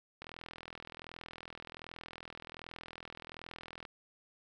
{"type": "click train", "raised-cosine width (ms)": 0.3, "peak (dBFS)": -29, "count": 151, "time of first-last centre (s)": [0.22, 3.852], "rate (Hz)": 41.3, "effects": []}